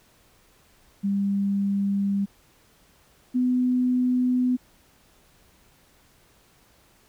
sine tone pair in turn, 199 / 250.7 Hz, G3 / B3, +26 / +26 cents, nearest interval major third, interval 400 cents, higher second, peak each -21 / -19 dBFS, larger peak second, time 1.03-2.26 / 3.34-4.57 s, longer neither, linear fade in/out 20 ms, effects pink hiss -59 dBFS RMS until 7.08 s

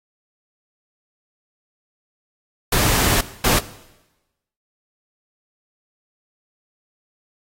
pink noise bursts at uneven times, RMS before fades -17 dBFS, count 2, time 2.72-3.21 / 3.44-3.59 s, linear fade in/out 5 ms, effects noise-tail reverb RT60 1.0 s tail -17 dB re dry + AAC 48 kbps

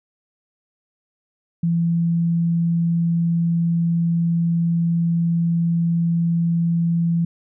sine tone, 168.5 Hz, E3, 38 cents sharp, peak -16 dBFS, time 1.63-7.25 s, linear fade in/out 5 ms, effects none

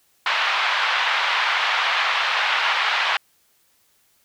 pink band-pass noise, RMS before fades -21 dBFS, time 0.26-3.17 s, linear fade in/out 2 ms, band 890 to 3600 Hz, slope 24 dB/octave, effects white hiss -62 dBFS RMS until 4.24 s

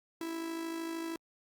45% pulse tone with amplitude modulation, 329.6 Hz, E4, in tune, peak -34 dBFS, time 0.21-1.16 s, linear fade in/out 2 ms, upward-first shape sine, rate 53.1 Hz, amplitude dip 45%, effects Opus 48 kbps

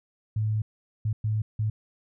sine tone bursts at uneven times, 108 Hz, A2, 32 cents flat, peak -23 dBFS, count 4, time 0.36-0.62 / 1.05-1.13 / 1.24-1.42 / 1.59-1.7 s, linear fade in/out 5 ms, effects none

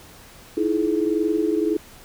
sine tone cluster, 313.5 / 335.2 / 424.9 Hz, D#4 / E4 / G#4, +13 / +29 / +40 cents, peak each -23 dBFS, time 0.57-1.77 s, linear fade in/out 5 ms, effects pink hiss -46 dBFS RMS until 2.04 s

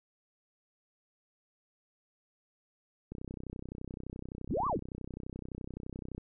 click train, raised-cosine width 3 ms, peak -28 dBFS, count 98, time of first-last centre 3.12-6.18 s, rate 31.7 Hz
sine linear two-way sweep, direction up then down, 35.42 to 1204 to 35.42 Hz, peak -29 dBFS, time 4.49-4.79 s, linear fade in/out 20 ms, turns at 4.67 s
effects none

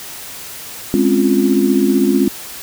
sine chord, Db major seventh, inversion second, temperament equal, 207.7 / 261.6 / 277.2 / 349.2 Hz, Ab3 / C4 / Db4 / F4, 0 / 0 / 0 / 0 cents, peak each -16 dBFS, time 0.94-2.28 s, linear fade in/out 0 ms, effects white hiss -31 dBFS RMS until 2.62 s

